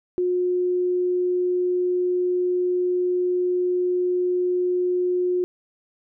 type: tone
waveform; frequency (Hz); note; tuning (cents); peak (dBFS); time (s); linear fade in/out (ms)
sine; 360; F#4; -47; -19; 0.18-5.44; 0
effects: none